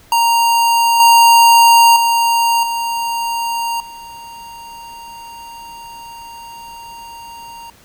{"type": "tone with level steps", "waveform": "square", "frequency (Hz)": 931, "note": "A#5", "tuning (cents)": -2, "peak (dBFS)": [-11, -6, -12, -18, -32], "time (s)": [0.12, 7.7], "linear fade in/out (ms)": 2, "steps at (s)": [1, 1.96, 2.63, 3.8], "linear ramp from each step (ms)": 2, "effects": ["pink hiss -47 dBFS RMS until 7.84 s"]}